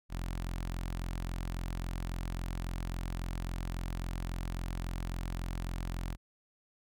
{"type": "tone with notch filter", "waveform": "sawtooth", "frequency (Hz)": 43.65, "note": "F1", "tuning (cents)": 0, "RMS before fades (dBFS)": -37, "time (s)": [0.09, 6.17], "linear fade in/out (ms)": 50, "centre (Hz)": 450, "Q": 1.6, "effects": []}